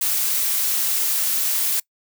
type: noise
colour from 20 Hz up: blue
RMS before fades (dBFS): -21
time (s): 0.01-1.8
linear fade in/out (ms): 5
effects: noise-tail reverb RT60 0.1 s tail -24 dB re dry